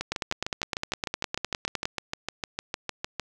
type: two click trains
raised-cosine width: 0.2 ms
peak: -12 / -10 dBFS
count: 22 / 18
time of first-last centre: 0.01-3.197 / 0.12-1.855 s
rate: 6.59 / 9.8 Hz
effects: none